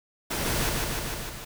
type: noise with echo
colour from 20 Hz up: pink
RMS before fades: -29 dBFS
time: 0.3-0.7 s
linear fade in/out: 10 ms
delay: 150 ms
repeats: 5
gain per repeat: -2 dB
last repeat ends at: 1.45 s
effects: none